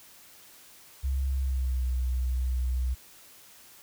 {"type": "tone with pitch glide", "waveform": "sine", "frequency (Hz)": [67, 62.88], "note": ["C2", "B1"], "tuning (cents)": [42, 32], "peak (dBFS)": -25, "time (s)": [1.03, 2.95], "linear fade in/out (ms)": 20, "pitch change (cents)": -110, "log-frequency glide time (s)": [1.32, 1.84], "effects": ["white hiss -53 dBFS RMS until 3.82 s"]}